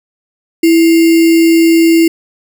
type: tone with sample-and-hold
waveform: sine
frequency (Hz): 330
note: E4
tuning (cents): +2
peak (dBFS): -4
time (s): 0.63-2.08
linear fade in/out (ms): 5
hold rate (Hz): 2450
effects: none